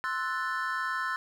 triangle chord, F# half-diminished seventh, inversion second, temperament equal, 1046.5 / 1318.5 / 1480 / 1760 Hz, C6 / E6 / F#6 / A6, 0 / 0 / 0 / 0 cents, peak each -33 dBFS, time 0.04-1.16 s, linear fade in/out 0 ms, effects none

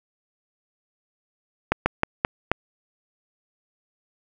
slowing click train, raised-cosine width 0.5 ms, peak -3 dBFS, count 5, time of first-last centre 1.72-2.516 s, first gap 140 ms, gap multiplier 1.24, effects none

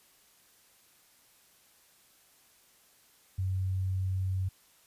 sine tone, 94.1 Hz, F#2, 30 cents sharp, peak -28 dBFS, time 3.38-4.49 s, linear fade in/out 10 ms, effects white hiss -63 dBFS RMS until 4.86 s + resampled to 32000 Hz

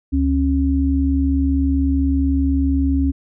sine tone pair together, 72.15 / 272.4 Hz, D2 / C#4, -30 / -30 cents, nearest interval octave + major seventh, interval 2300 cents, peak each -17 dBFS, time 0.12-3.12 s, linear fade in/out 20 ms, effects none

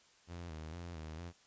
sawtooth tone with vibrato, 82.41 Hz, E2, in tune, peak -40 dBFS, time 0.27-1.33 s, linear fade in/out 50 ms, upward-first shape square, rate 2.2 Hz, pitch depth 83 cents each way, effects white hiss -66 dBFS RMS until 1.46 s + resampled to 16000 Hz

